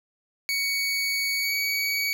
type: tone with pitch glide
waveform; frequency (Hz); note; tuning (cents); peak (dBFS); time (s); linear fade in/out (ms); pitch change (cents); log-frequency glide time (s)
25% pulse; 2237 to 2259; C#7 to C#7; +15 to +32; -20; 0.49-2.13; 0; +17; 1.35-1.55
effects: none